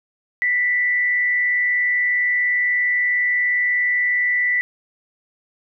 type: tone with frequency modulation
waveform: sine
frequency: 1975.5 Hz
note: B6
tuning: in tune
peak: -16 dBFS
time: 0.42-4.61 s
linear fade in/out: 0 ms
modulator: 141 Hz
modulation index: 0.3
effects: none